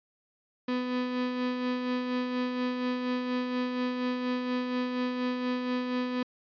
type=tone with tremolo; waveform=35% pulse; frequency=250 Hz; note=B3; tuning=21 cents sharp; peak=-25 dBFS; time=0.68-6.23 s; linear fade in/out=5 ms; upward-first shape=sine; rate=4.2 Hz; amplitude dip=40%; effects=resampled to 11025 Hz